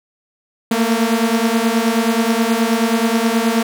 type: beating tone pair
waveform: sawtooth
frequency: 223.4 / 232.8 Hz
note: A3 / A#3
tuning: +27 / -2 cents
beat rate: 9.4 Hz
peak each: -13 dBFS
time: 0.71-3.63 s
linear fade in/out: 5 ms
effects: none